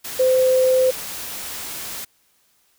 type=tone in noise; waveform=sine; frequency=515 Hz; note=C5; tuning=28 cents flat; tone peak=-13 dBFS; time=0.19-0.91 s; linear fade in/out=10 ms; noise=white; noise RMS=-31 dBFS; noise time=0.04-2.05 s; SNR=+15 dB; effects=white hiss -62 dBFS RMS until 2.78 s